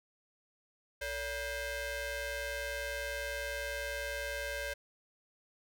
sawtooth ring-modulated tone, 510 Hz, C5, 44 cents flat, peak -29 dBFS, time 1.01-4.74 s, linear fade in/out 10 ms, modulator 1080 Hz, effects none

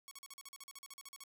5% pulse tone bursts, 1108.7 Hz, C#6, in tune, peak -37 dBFS, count 16, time 0.08-1.237 s, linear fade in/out 0 ms, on 32 ms, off 43 ms, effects none

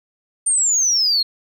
sine exponential sweep, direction down, 9000 to 4200 Hz, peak -13 dBFS, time 0.46-1.23 s, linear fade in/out 10 ms, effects tanh soft clip ceiling -10 dBFS

